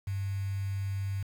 sine tone with quantisation, 98 Hz, G2, in tune, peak -30 dBFS, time 0.07-1.23 s, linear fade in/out 5 ms, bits 8, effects none

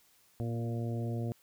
harmonic tone with a mistuned harmonic, 116.54 Hz, A#2, in tune, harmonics 1 / 2 / 3 / 4 / 5 / 6, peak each -33 / -39 / -43 / -45 / -47 / -49 dBFS, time 0.4-1.32 s, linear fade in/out 0 ms, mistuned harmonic 2, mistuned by +17 cents, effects white hiss -66 dBFS RMS until 1.42 s

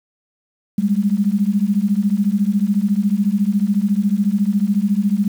sine beating tone pair, 195.7 / 209.7 Hz, G3 / G#3, -3 / +17 cents, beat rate 14 Hz, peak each -17 dBFS, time 0.78-5.28 s, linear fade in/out 5 ms, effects 7-bit

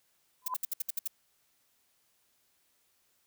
sine tone with exponential growth, 1012 Hz, B5, 42 cents sharp, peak -27 dBFS, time 0.42-0.54 s, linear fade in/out 1 ms, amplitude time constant 25 ms
violet noise bursts, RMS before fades -32 dBFS, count 8, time 0.46-1.076 s, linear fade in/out 5 ms, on 21 ms, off 64 ms
effects white hiss -72 dBFS RMS until 3.26 s

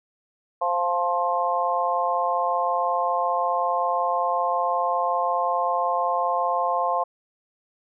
harmonic tone with a mistuned harmonic, 174.61 Hz, F3, in tune, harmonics 3 / 4 / 5 / 6, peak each -28 / -25 / -27 / -25 dBFS, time 0.61-7.04 s, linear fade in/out 10 ms, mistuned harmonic 6, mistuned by +16 cents, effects none

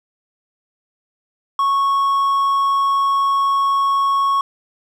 triangle tone, 1104 Hz, C#6, 7 cents flat, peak -12 dBFS, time 1.59-4.41 s, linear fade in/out 2 ms, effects none

